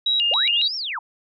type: tone with vibrato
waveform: sine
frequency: 3301 Hz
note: G#7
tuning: 11 cents flat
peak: -17 dBFS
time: 0.06-0.68 s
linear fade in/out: 5 ms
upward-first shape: square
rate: 3.6 Hz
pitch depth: 270 cents each way
type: linear two-way sweep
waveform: sine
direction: up then down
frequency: 448.9 to 5580 to 807 Hz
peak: -25 dBFS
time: 0.31-0.99 s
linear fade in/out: 5 ms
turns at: 0.76 s
effects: none